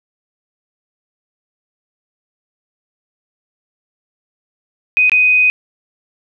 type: tone with dropouts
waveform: sine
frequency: 2500 Hz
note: D#7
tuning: 8 cents sharp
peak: -8 dBFS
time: 4.97-5.5 s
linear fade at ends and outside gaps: 0 ms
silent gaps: 5.096-5.118 s
effects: none